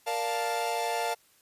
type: chord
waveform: 45% pulse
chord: Bb major seventh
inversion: none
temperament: equal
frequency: 466.2 / 587.3 / 698.5 / 880 Hz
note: Bb4 / D5 / F5 / A5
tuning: 0 / 0 / 0 / 0 cents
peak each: -35 / -38 / -32 / -32 dBFS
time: 0.06-1.15 s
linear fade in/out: 20 ms
effects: white hiss -63 dBFS RMS until 1.41 s + resampled to 32000 Hz